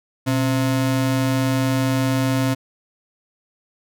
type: ring-modulated tone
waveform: square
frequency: 196 Hz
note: G3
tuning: in tune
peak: -15 dBFS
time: 0.26-2.55 s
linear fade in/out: 20 ms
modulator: 72.3 Hz
effects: none